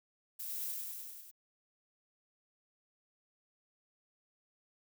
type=noise with echo; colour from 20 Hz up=violet; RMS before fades=-42 dBFS; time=0.39-0.72 s; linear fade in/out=10 ms; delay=99 ms; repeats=6; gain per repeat=-2 dB; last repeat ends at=1.314 s; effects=none